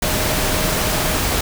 sine tone in noise, 622.3 Hz, D#5, in tune, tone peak -28 dBFS, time 0.04-1.17 s, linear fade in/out 5 ms, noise pink, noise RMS -19 dBFS, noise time 0.02-1.41 s, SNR -12 dB, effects none

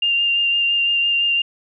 sine tone with vibrato, 2794 Hz, F7, in tune, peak -15 dBFS, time 0.02-1.42 s, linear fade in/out 5 ms, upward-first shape sine, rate 5.9 Hz, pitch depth 14 cents each way, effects none

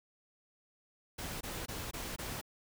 pink noise bursts, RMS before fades -41 dBFS, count 5, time 1.18-2.414 s, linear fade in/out 10 ms, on 230 ms, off 21 ms, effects none

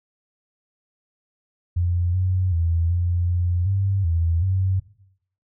sine tone with pitch steps, 87.6 / 92.4 / 83.7 / 87.4 / 88.1 / 97.7 / 83.4 / 94.5 Hz, F2 / F#2 / E2 / F2 / F2 / G2 / E2 / F#2, +6 / -2 / +27 / +2 / +16 / -5 / +21 / +37 cents, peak -18 dBFS, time 1.76-4.8 s, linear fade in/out 10 ms, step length 380 ms, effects noise-tail reverb RT60 0.7 s tail -17 dB re dry

